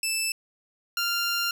15% pulse tone pair in turn, 2639 / 1392.7 Hz, E7 / F6, +1 / -5 cents, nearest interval major seventh, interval 1106 cents, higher first, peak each -18 dBFS, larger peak neither, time 0.03-0.32 / 0.97-1.51 s, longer second, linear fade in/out 2 ms, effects none

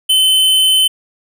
square tone, 3055 Hz, G7, 45 cents flat, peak -9 dBFS, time 0.09-0.88 s, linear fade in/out 10 ms, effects none

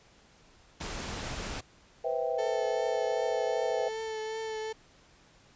pink noise, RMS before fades -37 dBFS, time 0.8-1.61 s, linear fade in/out 10 ms
sine chord, C major seventh, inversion third, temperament just, 490.5 / 523.3 / 654.1 / 784.9 Hz, B4 / C5 / E5 / G5, -12 / 0 / -14 / +2 cents, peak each -32 / -35 / -33 / -36 dBFS, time 2.04-3.89 s, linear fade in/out 10 ms
35% pulse tone with vibrato, 440 Hz, A4, in tune, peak -32 dBFS, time 2.38-4.73 s, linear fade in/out 10 ms, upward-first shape triangle, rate 2.6 Hz, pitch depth 23 cents each way
effects pink hiss -60 dBFS RMS until 5.55 s + resampled to 16000 Hz

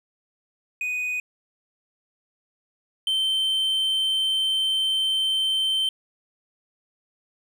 triangle tone pair in turn, 2489 / 3105 Hz, D#7 / G7, 0 / -17 cents, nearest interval major third, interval 383 cents, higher second, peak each -23 / -19 dBFS, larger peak second, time 0.81-1.2 / 3.07-5.89 s, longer second, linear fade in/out 2 ms, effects none

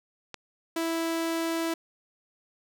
click, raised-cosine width 0.2 ms, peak -20 dBFS, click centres 0.343 s
sawtooth tone, 329.6 Hz, E4, in tune, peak -23 dBFS, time 0.76-1.74 s, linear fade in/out 5 ms
effects none

